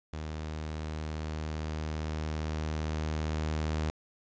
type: tone with level ramp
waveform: sawtooth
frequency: 77.6 Hz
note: D#2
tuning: 4 cents flat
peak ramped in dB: -32 to -25 dBFS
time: 0.13-3.9 s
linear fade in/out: 0 ms
effects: resampled to 16000 Hz + 11-bit